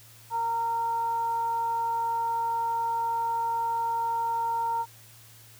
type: tone with frequency modulation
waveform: sine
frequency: 922 Hz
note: A#5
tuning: 19 cents flat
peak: -25 dBFS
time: 0.3-4.86 s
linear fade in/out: 50 ms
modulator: 456 Hz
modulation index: 0.24
effects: added 113 Hz sine -54 dBFS peak until 5.59 s + white hiss -53 dBFS RMS until 5.59 s